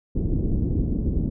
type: low-pass noise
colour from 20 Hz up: pink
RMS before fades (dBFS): -23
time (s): 0.15-1.3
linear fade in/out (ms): 10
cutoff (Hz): 330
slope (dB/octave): 24
effects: none